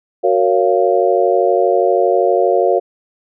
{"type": "chord", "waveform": "sine", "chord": "Gb major seventh", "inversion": "none", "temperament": "just", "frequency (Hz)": [370, 462.5, 555, 693.7], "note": ["Gb4", "Bb4", "Db5", "F5"], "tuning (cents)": [0, -14, 2, -12], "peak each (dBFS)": -16, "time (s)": [0.23, 2.8], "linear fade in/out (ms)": 20, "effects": []}